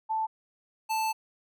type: tone pair in turn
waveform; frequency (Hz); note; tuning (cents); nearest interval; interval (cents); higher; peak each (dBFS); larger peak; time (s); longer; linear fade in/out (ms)
sine / square; 880 / 880; A5 / A5; 0 / 0; unison; 0; neither; -26 / -27; first; 0.09-0.27 / 0.89-1.13; second; 20
effects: none